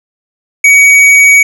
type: tone with hard clipping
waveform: sine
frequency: 2256 Hz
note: C#7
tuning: 30 cents sharp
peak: -3 dBFS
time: 0.64-1.43 s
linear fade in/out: 5 ms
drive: 9 dB
effects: none